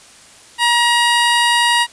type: tone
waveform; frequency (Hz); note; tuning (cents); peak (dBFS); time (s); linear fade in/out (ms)
15% pulse; 951; A#5; +34; -5; 0.58-1.87; 50
effects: white hiss -43 dBFS RMS until 1.92 s + resampled to 22050 Hz